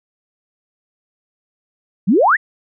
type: exponential sweep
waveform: sine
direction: up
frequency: 165.5 to 2035 Hz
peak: -9 dBFS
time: 2.07-2.37 s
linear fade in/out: 20 ms
effects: none